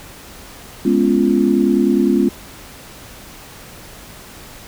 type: chord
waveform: sine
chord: C# dominant seventh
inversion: second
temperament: equal with one note detuned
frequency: 207.7 / 246.9 / 277.2 / 346.8 Hz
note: G#3 / B3 / C#4 / E#4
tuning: 0 / 0 / 0 / -12 cents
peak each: -17 dBFS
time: 0.85-2.29 s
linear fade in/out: 5 ms
effects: pink hiss -38 dBFS RMS until 4.67 s